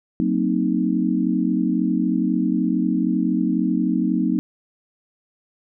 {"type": "chord", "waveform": "sine", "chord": "C half-diminished seventh", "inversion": "second", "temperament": "equal with one note detuned", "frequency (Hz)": [185, 228.9, 261.6, 311.1], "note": ["Gb3", "Bb3", "C4", "Eb4"], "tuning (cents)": [0, -31, 0, 0], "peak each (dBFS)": -23, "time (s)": [0.2, 4.39], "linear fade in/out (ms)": 0, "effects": []}